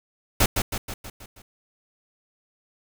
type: noise with echo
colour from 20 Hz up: pink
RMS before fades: -18 dBFS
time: 0.4-0.46 s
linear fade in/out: 5 ms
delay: 160 ms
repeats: 6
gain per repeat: -5 dB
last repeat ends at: 1.42 s
effects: none